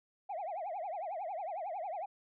sine tone with vibrato, 721 Hz, F#5, 45 cents flat, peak -35 dBFS, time 0.29-2.06 s, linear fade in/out 10 ms, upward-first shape triangle, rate 11 Hz, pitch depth 290 cents each way, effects tanh soft clip ceiling -34 dBFS

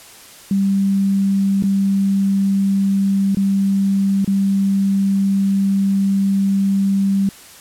sine tone with dropouts, 196.1 Hz, G3, 1 cent sharp, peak -13 dBFS, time 0.51-7.29 s, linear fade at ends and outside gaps 2 ms, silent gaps 1.625-1.637 / 3.348-3.37 / 4.246-4.276 s, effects white hiss -41 dBFS RMS until 7.6 s + low-pass 12000 Hz 12 dB/octave

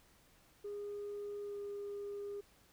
sine tone with pitch glide, 409.8 to 406 Hz, G#4 to G#4, -23 to -39 cents, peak -39 dBFS, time 0.64-2.41 s, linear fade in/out 10 ms, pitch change -16 cents, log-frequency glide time 1.41-1.59 s, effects tanh soft clip ceiling -38 dBFS + pink hiss -67 dBFS RMS until 2.72 s

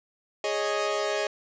sawtooth chord, Ab suspended fourth, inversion none, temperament equal, 415.3 / 554.4 / 622.3 Hz, Ab4 / Db5 / Eb5, 0 / 0 / 0 cents, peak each -26 / -28 / -25 dBFS, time 0.44-1.27 s, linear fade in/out 2 ms, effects resampled to 16000 Hz + 10-bit

